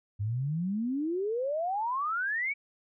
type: exponential sweep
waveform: sine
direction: up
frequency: 98 to 2314 Hz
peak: -28 dBFS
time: 0.19-2.54 s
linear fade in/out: 20 ms
effects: none